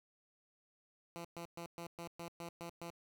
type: tone bursts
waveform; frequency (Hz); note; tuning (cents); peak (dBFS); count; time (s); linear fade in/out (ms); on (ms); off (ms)
10% pulse; 170; F3; -46; -36; 9; 1.16-2.903; 0; 87; 120
effects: none